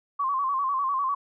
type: tone with vibrato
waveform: sine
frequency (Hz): 1092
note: C#6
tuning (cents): -26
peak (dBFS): -23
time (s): 0.19-1.15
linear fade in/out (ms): 10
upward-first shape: square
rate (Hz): 10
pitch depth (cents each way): 67
effects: none